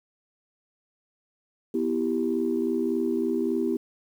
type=chord; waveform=sine; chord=E minor; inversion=second; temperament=equal with one note detuned; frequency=246.9 / 328.5 / 392 Hz; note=B3 / E4 / G4; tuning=0 / -6 / 0 cents; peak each=-27 dBFS; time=1.74-3.77 s; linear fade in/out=5 ms; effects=tanh soft clip ceiling -14 dBFS + 9-bit